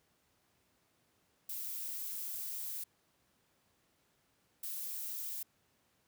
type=noise bursts at uneven times; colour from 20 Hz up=violet; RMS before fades=-41 dBFS; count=2; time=1.49-2.84 / 4.63-5.43 s; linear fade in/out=5 ms; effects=pink hiss -74 dBFS RMS until 6.07 s + high-pass 80 Hz 12 dB/octave